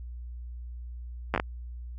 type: slowing click train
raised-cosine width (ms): 0.5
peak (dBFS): -11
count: 5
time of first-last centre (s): 1.34-1.399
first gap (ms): 9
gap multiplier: 1.34
effects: added 60 Hz sine -37 dBFS peak until 1.98 s